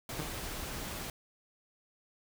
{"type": "noise", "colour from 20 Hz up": "pink", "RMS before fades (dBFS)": -40, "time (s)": [0.09, 1.1], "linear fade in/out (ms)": 2}
{"type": "tone with exponential decay", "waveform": "sawtooth", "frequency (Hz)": 152.5, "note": "D#3", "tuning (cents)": -34, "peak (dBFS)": -28, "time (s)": [0.19, 0.32], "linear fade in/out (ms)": 5, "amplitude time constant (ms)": 27}
{"effects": []}